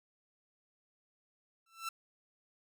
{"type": "tone with exponential growth", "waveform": "sawtooth", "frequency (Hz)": 1336, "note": "E6", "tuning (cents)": 23, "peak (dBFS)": -30, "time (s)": [1.66, 1.89], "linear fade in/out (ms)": 5, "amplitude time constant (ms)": 48, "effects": []}